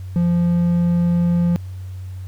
triangle tone, 173.1 Hz, F3, 15 cents flat, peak -12 dBFS, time 0.16-1.56 s, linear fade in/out 0 ms, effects added 93 Hz sine -28 dBFS peak until 2.27 s + pink hiss -52 dBFS RMS until 2.27 s

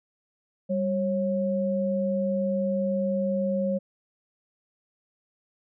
sine tone pair together, 196 / 546 Hz, G3 / C#5, 0 / -26 cents, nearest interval octave + tritone, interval 1774 cents, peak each -26 dBFS, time 0.69-3.79 s, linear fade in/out 20 ms, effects none

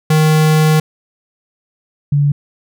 square / sine tone pair in turn, 155.56 / 143.85 Hz, D#3 / D3, 0 / -36 cents, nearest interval minor second, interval 136 cents, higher first, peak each -9 dBFS, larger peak neither, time 0.1-0.8 / 2.12-2.32 s, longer first, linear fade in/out 5 ms, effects none

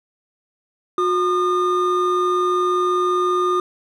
triangle tone pair together, 361.5 / 1216 Hz, F#4 / D#6, -40 / -40 cents, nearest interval octave + major sixth, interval 2100 cents, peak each -17 dBFS, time 0.98-3.6 s, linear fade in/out 2 ms, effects none

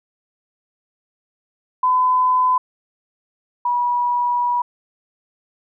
sine tone pair in turn, 1011 / 971 Hz, B5 / B5, +40 / -30 cents, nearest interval minor second, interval 70 cents, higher first, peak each -13 / -16 dBFS, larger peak first, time 1.83-2.58 / 3.65-4.62 s, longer second, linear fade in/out 5 ms, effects none

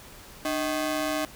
sawtooth ring-modulated tone, 465.3 Hz, A#4, 3 cents flat, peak -19 dBFS, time 0.45-1.25 s, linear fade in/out 2 ms, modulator 165 Hz, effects pink hiss -47 dBFS RMS until 1.35 s

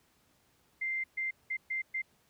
sine tone bursts at uneven times, 2090 Hz, C7, 2 cents flat, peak -31 dBFS, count 5, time 0.81-1.04 / 1.17-1.31 / 1.5-1.57 / 1.7-1.82 / 1.94-2.02 s, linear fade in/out 10 ms, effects pink hiss -69 dBFS RMS until 2.29 s + high-pass 60 Hz 12 dB/octave

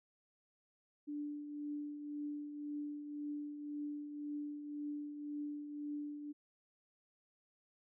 sine tone with tremolo, 293.7 Hz, D4, in tune, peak -38 dBFS, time 1.07-6.33 s, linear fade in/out 20 ms, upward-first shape triangle, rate 1.9 Hz, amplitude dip 55%, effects none

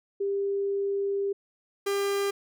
sine / 45% pulse tone pair in turn, 397.7 / 399.3 Hz, G4 / G4, +25 / +32 cents, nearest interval unison, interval 7 cents, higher second, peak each -25 dBFS, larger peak neither, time 0.2-1.33 / 1.86-2.31 s, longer first, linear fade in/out 10 ms, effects none

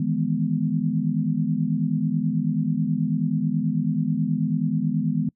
sine chord, E major seventh, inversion third, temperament equal, 155.56 / 164.81 / 207.7 / 246.9 Hz, D#3 / E3 / G#3 / B3, 0 / 0 / 0 / 0 cents, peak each -26 dBFS, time 0-5.29 s, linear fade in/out 5 ms, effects noise-tail reverb RT60 0.1 s tail -25 dB re dry

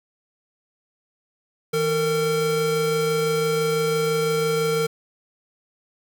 square tone pair together, 160.59 / 455.8 Hz, E3 / A#4, -45 / -39 cents, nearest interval octave + tritone, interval 1806 cents, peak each -28 / -21 dBFS, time 1.73-4.87 s, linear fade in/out 10 ms, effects none

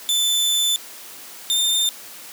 sawtooth tone pair in turn, 3520 / 3606 Hz, A7 / A7, 0 / +42 cents, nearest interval unison, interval 42 cents, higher second, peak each -14 dBFS, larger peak neither, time 0.09-0.76 / 1.5-1.89 s, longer first, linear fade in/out 0 ms, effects white hiss -39 dBFS RMS until 2.32 s + high-pass 200 Hz 12 dB/octave

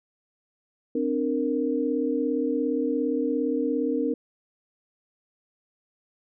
sine tone cluster, 260.7 / 298 / 465.5 Hz, C4 / D4 / A#4, -6 / +25 / -2 cents, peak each -27 dBFS, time 0.95-4.14 s, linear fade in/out 5 ms, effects none

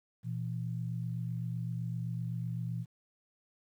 sine tone pair together, 120 / 167.82 Hz, B2 / E3, -49 / +31 cents, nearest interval tritone, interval 580 cents, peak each -35 / -38 dBFS, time 0.23-2.86 s, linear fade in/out 50 ms, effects 11-bit

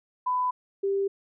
sine tone pair in turn, 1000 / 394.2 Hz, B5 / G4, +21 / +10 cents, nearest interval octave + major third, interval 1611 cents, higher first, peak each -23 / -23 dBFS, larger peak neither, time 0.26-0.51 / 0.83-1.08 s, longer neither, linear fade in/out 10 ms, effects none

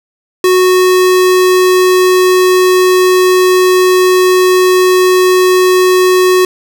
square tone, 368 Hz, F#4, 9 cents flat, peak -6 dBFS, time 0.44-6.45 s, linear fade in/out 2 ms, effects none

